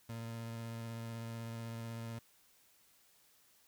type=tone with vibrato; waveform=30% pulse; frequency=114.9 Hz; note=A#2; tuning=25 cents flat; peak=-39 dBFS; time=0.09-2.19 s; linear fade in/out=5 ms; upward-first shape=sine; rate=16 Hz; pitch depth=15 cents each way; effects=white hiss -68 dBFS RMS until 3.67 s